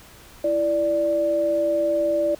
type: tone pair together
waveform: sine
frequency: 332.8 / 587.3 Hz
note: E4 / D5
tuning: +17 / 0 cents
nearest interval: minor seventh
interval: 983 cents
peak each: -26 / -19 dBFS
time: 0.44-2.35 s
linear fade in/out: 5 ms
effects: pink hiss -47 dBFS RMS until 2.39 s